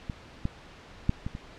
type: clicks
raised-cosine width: 5 ms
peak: -20 / -15 / -10 / -20 / -24 dBFS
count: 5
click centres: 0.098 / 0.454 / 1.094 / 1.265 / 1.351 s
effects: pink hiss -49 dBFS RMS until 1.58 s + low-pass 4000 Hz 12 dB/octave